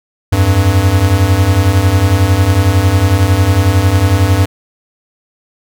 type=beating tone pair; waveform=square; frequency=87.31 / 98.31 Hz; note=F2 / G2; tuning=0 / +5 cents; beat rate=11 Hz; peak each=-13 / -10 dBFS; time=0.32-4.46 s; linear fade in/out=10 ms; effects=none